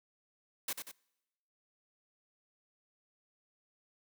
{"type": "noise with echo", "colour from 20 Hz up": "white", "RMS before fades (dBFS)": -36, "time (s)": [0.68, 0.73], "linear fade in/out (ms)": 5, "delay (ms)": 93, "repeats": 2, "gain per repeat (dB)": -6, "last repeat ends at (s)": 0.916, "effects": ["noise-tail reverb RT60 1.0 s tail -26 dB re dry", "high-pass 200 Hz 12 dB/octave"]}